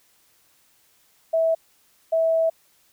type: tone pair in turn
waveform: sine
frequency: 652 / 652 Hz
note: E5 / E5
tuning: -19 / -19 cents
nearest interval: unison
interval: 0 cents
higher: neither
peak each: -17 dBFS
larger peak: neither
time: 1.33-1.55 / 2.12-2.5 s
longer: second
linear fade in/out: 10 ms
effects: white hiss -61 dBFS RMS until 2.92 s